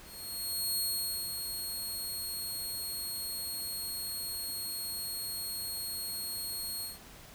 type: tone with ADSR envelope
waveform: 15% pulse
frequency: 4300 Hz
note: C8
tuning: 47 cents sharp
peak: -23 dBFS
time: 0.03-6.99 s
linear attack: 740 ms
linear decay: 510 ms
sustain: -6 dB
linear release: 160 ms
effects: pink hiss -52 dBFS RMS until 7.34 s